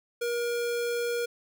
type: tone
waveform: square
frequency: 475.4 Hz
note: A#4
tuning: 34 cents sharp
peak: -28 dBFS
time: 0.21-1.26 s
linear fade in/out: 10 ms
effects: none